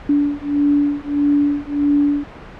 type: beating tone pair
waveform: sine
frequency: 288 / 289.6 Hz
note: D4 / D4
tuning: -34 / -24 cents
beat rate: 1.6 Hz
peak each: -17 dBFS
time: 0.09-2.24 s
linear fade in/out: 5 ms
effects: pink hiss -36 dBFS RMS until 2.59 s + low-pass 2000 Hz 12 dB/octave